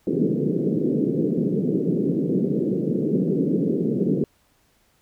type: band-pass noise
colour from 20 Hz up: pink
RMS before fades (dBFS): -22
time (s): 0.07-4.24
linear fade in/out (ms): 2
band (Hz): 150 to 450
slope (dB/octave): 48
effects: pink hiss -63 dBFS RMS until 5.01 s